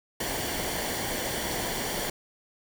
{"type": "noise with comb filter", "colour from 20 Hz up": "pink", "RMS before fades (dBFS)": -31, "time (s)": [0.2, 2.1], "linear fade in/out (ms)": 5, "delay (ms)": 0.78, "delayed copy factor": -0.55, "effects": []}